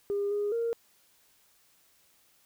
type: tone with pitch steps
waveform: sine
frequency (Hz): 404.1 / 411.6 / 464.4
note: G#4 / G#4 / A#4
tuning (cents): -47 / -16 / -7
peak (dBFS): -26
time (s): 0.1-0.73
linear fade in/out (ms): 0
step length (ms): 210
effects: tanh soft clip ceiling -23 dBFS + white hiss -65 dBFS RMS until 2.45 s